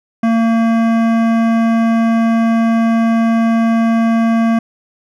sine tone with hard clipping, 227.9 Hz, A#3, 39 cents flat, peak -12 dBFS, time 0.23-4.59 s, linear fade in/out 5 ms, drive 15 dB, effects none

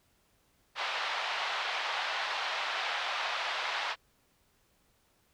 pink band-pass noise, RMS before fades -34 dBFS, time 0.75-3.96 s, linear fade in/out 50 ms, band 720 to 4100 Hz, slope 24 dB/octave, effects pink hiss -70 dBFS RMS until 5.33 s

